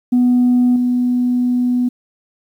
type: tone with level steps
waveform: sine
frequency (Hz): 246.9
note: B3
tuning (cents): 0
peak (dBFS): -8 / -12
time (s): 0.12-1.89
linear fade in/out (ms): 10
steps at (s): 0.76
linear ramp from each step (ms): 2
effects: tanh soft clip ceiling -7 dBFS + 8-bit